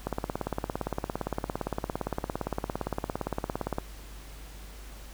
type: click train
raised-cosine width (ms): 1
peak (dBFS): -15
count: 66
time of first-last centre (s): 0.07-3.784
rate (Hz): 17.5
effects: added 50 Hz sine -43 dBFS peak until 5.13 s + pink hiss -50 dBFS RMS until 5.13 s